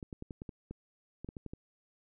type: clicks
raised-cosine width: 3 ms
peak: -29 dBFS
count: 12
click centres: 0.028 / 0.128 / 0.224 / 0.308 / 0.419 / 0.492 / 0.71 / 1.246 / 1.289 / 1.368 / 1.463 / 1.535 s
effects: none